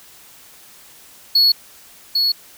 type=tone with echo; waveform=triangle; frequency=4372 Hz; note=C#8; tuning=25 cents flat; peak=-9 dBFS; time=1.35-1.52 s; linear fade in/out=5 ms; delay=800 ms; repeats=1; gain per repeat=-4 dB; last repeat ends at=2.32 s; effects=white hiss -45 dBFS RMS until 2.57 s